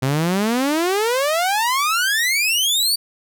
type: exponential sweep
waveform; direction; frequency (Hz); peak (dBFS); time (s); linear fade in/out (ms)
sawtooth; up; 127.3 to 4665; -13; 0.02-2.96; 10
effects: none